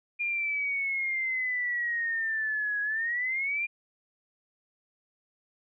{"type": "exponential two-way sweep", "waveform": "sine", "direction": "down then up", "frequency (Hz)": [2419, 1661.2, 2419], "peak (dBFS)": -27, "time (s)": [0.19, 3.67], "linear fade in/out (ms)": 20, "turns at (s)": 2.81, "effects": []}